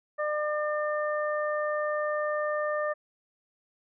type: harmonic tone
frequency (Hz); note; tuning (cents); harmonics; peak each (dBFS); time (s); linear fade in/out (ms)
600; D5; +37; 1 / 2 / 3; -28 / -33 / -35; 0.18-2.94; 20
effects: none